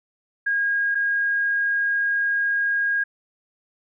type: tone pair in turn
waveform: sine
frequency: 1631 / 1631 Hz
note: G#6 / G#6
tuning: -32 / -32 cents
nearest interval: unison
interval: 0 cents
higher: neither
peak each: -19 dBFS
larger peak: neither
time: 0.46-0.95 / 0.95-3.04 s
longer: second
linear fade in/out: 10 ms
effects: none